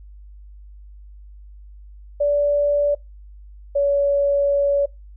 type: tone pair in turn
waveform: sine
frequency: 579 / 566.1 Hz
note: D5 / C#5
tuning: -25 / +36 cents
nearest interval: unison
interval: 39 cents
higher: first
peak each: -15 dBFS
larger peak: neither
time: 2.2-2.95 / 3.75-4.86 s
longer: second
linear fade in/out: 10 ms
effects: noise-tail reverb RT60 0.2 s tail -23 dB re dry + added 50 Hz sine -39 dBFS peak until 5.16 s